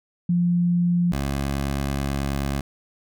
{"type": "tone pair in turn", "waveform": ["sine", "15% pulse"], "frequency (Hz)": [174.61, 69.29], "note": ["F3", "C#2"], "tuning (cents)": [0, 0], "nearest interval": "octave + major third", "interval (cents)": 1600, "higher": "first", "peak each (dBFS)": -17, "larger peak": "neither", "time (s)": [[0.29, 1.12], [1.12, 2.61]], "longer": "second", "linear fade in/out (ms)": 5, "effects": []}